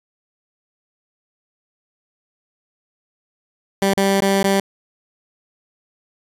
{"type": "tone with dropouts", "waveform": "15% pulse", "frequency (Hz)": 196, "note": "G3", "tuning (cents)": 0, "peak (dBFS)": -8, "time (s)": [3.82, 4.6], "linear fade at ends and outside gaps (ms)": 2, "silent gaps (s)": [[3.937, 3.974], [4.204, 4.22], [4.429, 4.442]], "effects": ["resampled to 32000 Hz"]}